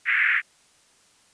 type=band-pass noise; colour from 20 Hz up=pink; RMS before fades=-21 dBFS; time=0.05-0.42 s; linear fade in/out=50 ms; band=1600 to 2300 Hz; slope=48 dB/octave; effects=white hiss -59 dBFS RMS until 1.33 s + resampled to 22050 Hz